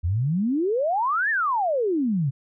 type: exponential two-way sweep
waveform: sine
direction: up then down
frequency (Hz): 78.9 to 1849 to 126.5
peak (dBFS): -20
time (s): 0.03-2.31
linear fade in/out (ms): 20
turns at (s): 1.3
effects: none